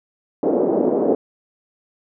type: band-pass noise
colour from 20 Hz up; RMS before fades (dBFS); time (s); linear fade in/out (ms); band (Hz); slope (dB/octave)
pink; -18; 0.43-1.15; 2; 280 to 560; 24
effects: none